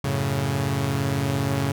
sawtooth chord, F# minor, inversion none, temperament equal, 92.5 / 110 / 138.59 Hz, F#2 / A2 / C#3, 0 / 0 / 0 cents, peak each -26 / -24 / -20 dBFS, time 0.04-1.72 s, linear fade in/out 5 ms, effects none

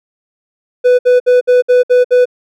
triangle tone bursts, 496.5 Hz, B4, 9 cents sharp, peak -3 dBFS, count 7, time 0.84-2.256 s, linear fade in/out 20 ms, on 150 ms, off 61 ms, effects none

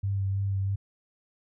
sine tone with vibrato, 98 Hz, G2, in tune, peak -25 dBFS, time 0.03-0.76 s, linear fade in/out 10 ms, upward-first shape sine, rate 3.1 Hz, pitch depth 19 cents each way, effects none

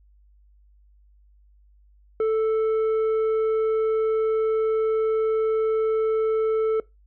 sine tone with tanh clipping, 440 Hz, A4, in tune, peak -20 dBFS, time 2.2-6.8 s, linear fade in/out 2 ms, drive 6 dB, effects noise-tail reverb RT60 0.2 s tail -22 dB re dry + added 50 Hz sine -53 dBFS peak until 7.06 s

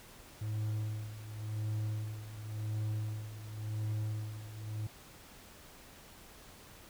triangle tone with tremolo, 107.5 Hz, A2, 40 cents flat, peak -30 dBFS, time 0.41-4.87 s, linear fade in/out 5 ms, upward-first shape sine, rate 0.92 Hz, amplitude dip 75%, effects pink hiss -55 dBFS RMS until 6.89 s

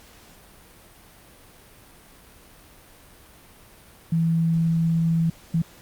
sine tone bursts at uneven times, 164.81 Hz, E3, in tune, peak -18 dBFS, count 2, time 4.12-5.3 / 5.54-5.62 s, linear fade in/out 5 ms, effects pink hiss -50 dBFS RMS until 5.81 s + Opus 48 kbps

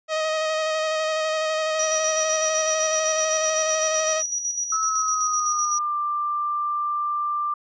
sawtooth tone with vibrato, 628 Hz, D#5, 16 cents sharp, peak -18 dBFS, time 0.08-4.23 s, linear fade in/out 50 ms, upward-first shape square, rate 12 Hz, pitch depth 14 cents each way
sine tone with tremolo, 5810 Hz, F#8, 32 cents flat, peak -22 dBFS, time 1.79-5.79 s, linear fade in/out 5 ms, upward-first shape square, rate 7.9 Hz, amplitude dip 50%
sine tone with pitch glide, 1300 to 1185.2 Hz, E6 to D6, -24 to +15 cents, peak -22 dBFS, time 4.72-7.54 s, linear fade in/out 5 ms, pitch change -161 cents, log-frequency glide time 4.83-5.95 s
effects resampled to 16000 Hz

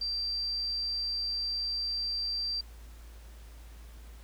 sine tone, 4699 Hz, D8, in tune, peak -30 dBFS, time 0.01-2.61 s, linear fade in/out 5 ms, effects added 56 Hz sine -46 dBFS peak until 4.23 s + pink hiss -58 dBFS RMS until 4.23 s

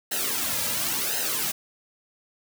white noise with flanger, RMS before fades -27 dBFS, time 0.11-1.52 s, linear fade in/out 10 ms, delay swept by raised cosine 0.86 to 2.76 ms, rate 0.94 Hz, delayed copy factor -0.75, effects none

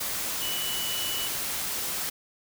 sine tone in noise, 2960 Hz, F#7, in tune, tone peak -32 dBFS, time 0.41-1.28 s, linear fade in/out 10 ms, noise white, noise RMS -31 dBFS, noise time 0-2.1 s, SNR -4 dB, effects none

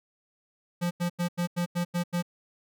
square tone bursts, 174.61 Hz, F3, in tune, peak -26 dBFS, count 8, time 0.81-2.226 s, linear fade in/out 20 ms, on 100 ms, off 88 ms, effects none

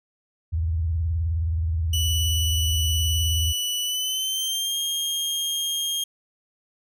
sine tone with vibrato, 81.6 Hz, E2, 17 cents flat, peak -21 dBFS, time 0.52-3.53 s, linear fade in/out 20 ms, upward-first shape triangle, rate 19 Hz, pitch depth 190 cents each way
sawtooth tone with pitch glide, 2960 to 3228 Hz, F#7 to G#7, 0 to -50 cents, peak -21 dBFS, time 1.93-6.04 s, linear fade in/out 5 ms, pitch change +150 cents, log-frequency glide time 3.83-4.77 s
effects none

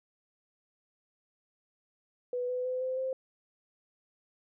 sine tone with pitch steps, 493.9 / 501.1 / 508.4 / 515.8 / 523.3 Hz, B4 / B4 / C5 / C5 / C5, 0 / +25 / -50 / -25 / 0 cents, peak -30 dBFS, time 2.33-3.13 s, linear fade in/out 2 ms, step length 160 ms, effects none

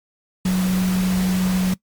sine tone in noise, 185 Hz, F#3, in tune, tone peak -16 dBFS, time 0.45-1.74 s, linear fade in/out 5 ms, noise pink, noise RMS -29 dBFS, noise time 0.45-1.74 s, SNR +10 dB, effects noise-tail reverb RT60 0.1 s tail -21 dB re dry + MP3 96 kbps

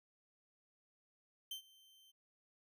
40% pulse tone with ADSR envelope, 3110 Hz, G7, 14 cents flat, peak -40 dBFS, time 1.51-2.12 s, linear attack 4 ms, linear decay 100 ms, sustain -23 dB, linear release 20 ms, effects none

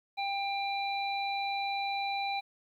harmonic tone, 794 Hz, G5, 22 cents sharp, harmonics 1 / 3 / 5, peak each -32 / -37 / -39 dBFS, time 0.17-2.41 s, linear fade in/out 20 ms, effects 11-bit

